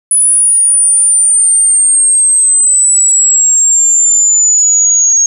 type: exponential sweep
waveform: sine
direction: down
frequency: 9956 to 6540 Hz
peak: -5 dBFS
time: 0.11-5.26 s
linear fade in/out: 2 ms
effects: 7-bit